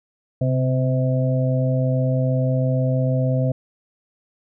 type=harmonic tone with a mistuned harmonic; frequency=128.9 Hz; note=C3; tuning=26 cents flat; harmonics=1 / 2 / 4 / 5; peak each=-18 / -26 / -26 / -28 dBFS; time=0.41-3.52 s; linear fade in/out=5 ms; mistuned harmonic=1; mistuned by=+36 cents; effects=none